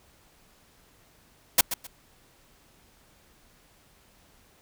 white noise with echo, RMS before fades -17 dBFS, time 1.58-1.61 s, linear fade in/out 5 ms, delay 130 ms, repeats 2, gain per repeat -12 dB, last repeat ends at 1.87 s, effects pink hiss -60 dBFS RMS until 4.61 s

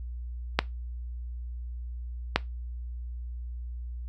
clicks, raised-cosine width 0.3 ms, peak -4 dBFS, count 2, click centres 0.59 / 2.36 s, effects noise-tail reverb RT60 0.2 s tail -20 dB re dry + added 60 Hz sine -34 dBFS peak until 4.08 s

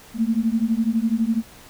sine beating tone pair, 220 / 232 Hz, A3 / A#3, 0 / -8 cents, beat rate 12 Hz, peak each -21 dBFS, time 0.14-1.43 s, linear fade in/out 50 ms, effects pink hiss -46 dBFS RMS until 1.69 s

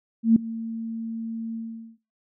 sine tone with ADSR envelope, 226.5 Hz, A#3, 50 cents flat, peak -10 dBFS, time 0.23-1.98 s, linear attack 130 ms, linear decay 4 ms, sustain -18 dB, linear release 430 ms, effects noise-tail reverb RT60 0.3 s tail -22 dB re dry

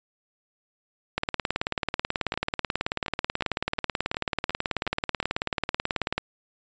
two click trains, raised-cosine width 0.3 ms, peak -9 / -18 dBFS, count 93 / 9, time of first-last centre 1.18-6.18 / 2.34-5.228 s, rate 18.4 / 2.77 Hz, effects resampled to 16000 Hz

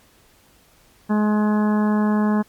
harmonic tone, 211.2 Hz, G#3, 29 cents sharp, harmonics 1 / 2 / 3 / 4 / 5 / 6 / 7 / 8, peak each -16 / -28 / -31 / -30 / -30 / -38 / -38 / -36 dBFS, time 1.09-2.43 s, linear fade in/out 20 ms, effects pink hiss -55 dBFS RMS until 2.48 s + MP3 96 kbps

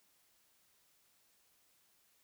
silence, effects white hiss -72 dBFS RMS until 2.23 s

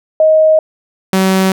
sine / sawtooth tone pair in turn, 628 / 189.75 Hz, D#5 / F#3, +16 / +44 cents, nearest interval octave + major sixth, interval 2072 cents, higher first, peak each -5 dBFS, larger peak neither, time 0.2-0.59 / 1.13-1.52 s, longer neither, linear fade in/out 2 ms, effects none

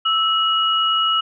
sine tone pair together, 1315 / 2903 Hz, E6 / F#7, -5 / -34 cents, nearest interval octave + major second, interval 1371 cents, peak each -18 dBFS, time 0.05-1.21 s, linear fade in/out 10 ms, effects none

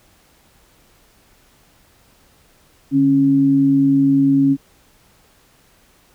sine tone pair together, 145.68 / 275 Hz, D3 / C#4, -14 / -14 cents, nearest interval major seventh, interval 1100 cents, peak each -21 / -11 dBFS, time 2.91-4.57 s, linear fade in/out 50 ms, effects pink hiss -54 dBFS RMS until 6.14 s

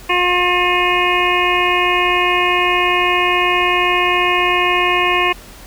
harmonic tone, 357.5 Hz, F4, 41 cents sharp, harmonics 1 / 2 / 3 / 5 / 6 / 7 / 8, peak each -20 / -22 / -17 / -23 / -21 / -19 / -22 dBFS, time 0.09-5.33 s, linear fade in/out 10 ms, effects added 42 Hz sine -38 dBFS peak until 5.66 s + pink hiss -39 dBFS RMS until 5.66 s

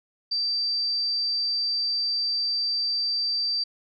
sine tone, 4669 Hz, D8, 11 cents flat, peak -23 dBFS, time 0.31-3.64 s, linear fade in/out 10 ms, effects none

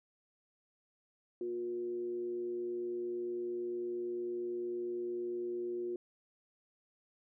sine tone with frequency modulation, 357.8 Hz, F4, 42 cents sharp, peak -35 dBFS, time 1.41-5.96 s, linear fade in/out 2 ms, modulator 120 Hz, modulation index 0.32, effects none

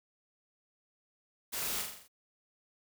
white noise with echo, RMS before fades -37 dBFS, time 1.52-1.83 s, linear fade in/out 20 ms, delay 42 ms, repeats 6, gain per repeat -4 dB, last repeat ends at 2.082 s, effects none

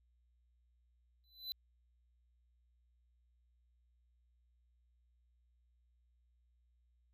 square tone with exponential growth, 4013 Hz, B7, 27 cents sharp, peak -37 dBFS, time 1.24-1.52 s, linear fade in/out 0 ms, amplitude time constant 59 ms, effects added 60 Hz sine -70 dBFS peak until 7.13 s

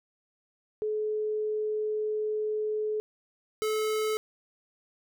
sine / square tone pair in turn, 427.9 / 432.4 Hz, A4 / A4, -48 / -30 cents, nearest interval unison, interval 18 cents, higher second, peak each -27 dBFS, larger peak neither, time 0.82-3 / 3.62-4.17 s, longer first, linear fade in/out 0 ms, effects none

